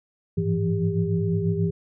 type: tone cluster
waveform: sine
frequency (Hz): 100.8 / 108.8 / 166.9 / 173.2 / 400.1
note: G2 / A2 / E3 / F3 / G4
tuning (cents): +49 / -19 / +22 / -14 / +35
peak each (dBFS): -27 / -30 / -24 / -31 / -28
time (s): 0.37-1.71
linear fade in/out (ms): 10
effects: none